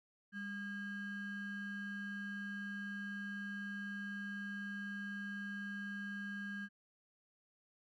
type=ring-modulated tone; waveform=triangle; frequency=712 Hz; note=F5; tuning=33 cents sharp; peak=-36 dBFS; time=0.32-6.69 s; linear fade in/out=50 ms; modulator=912 Hz; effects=none